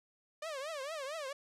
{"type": "tone with vibrato", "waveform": "sawtooth", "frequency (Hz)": 587, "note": "D5", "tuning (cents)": -1, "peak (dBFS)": -35, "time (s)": [0.42, 1.33], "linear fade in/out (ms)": 5, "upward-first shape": "triangle", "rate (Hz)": 4.4, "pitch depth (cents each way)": 230, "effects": ["low-pass 9000 Hz 12 dB/octave"]}